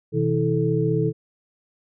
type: tone cluster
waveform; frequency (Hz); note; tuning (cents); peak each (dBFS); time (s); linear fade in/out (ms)
sine; 126.3 / 161.5 / 323.4 / 435.4; B2 / E3 / E4 / A4; +39 / -35 / -33 / -18; -24 / -23 / -27 / -23; 0.12-1.13; 50
effects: none